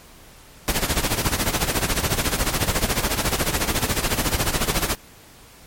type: noise with tremolo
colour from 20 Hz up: pink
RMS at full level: -19 dBFS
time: 0.68-4.95 s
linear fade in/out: 0 ms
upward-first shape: sine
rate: 14 Hz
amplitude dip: 75%
effects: pink hiss -47 dBFS RMS until 5.66 s + MP3 64 kbps